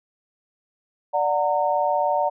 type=chord; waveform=sine; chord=D augmented; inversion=none; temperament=just; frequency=587.3 / 734.2 / 917.7 Hz; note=D5 / F#5 / A#5; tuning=0 / -14 / -27 cents; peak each=-23 dBFS; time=1.13-2.3 s; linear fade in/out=20 ms; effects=none